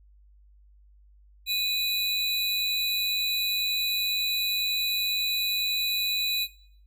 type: tone pair together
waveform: square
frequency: 2489 / 3951 Hz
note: D#7 / B7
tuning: 0 / 0 cents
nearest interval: minor sixth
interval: 800 cents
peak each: -31 / -26 dBFS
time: 1.46-6.48 s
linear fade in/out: 50 ms
effects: noise-tail reverb RT60 0.6 s tail -18 dB re dry + added 50 Hz sine -53 dBFS peak until 6.86 s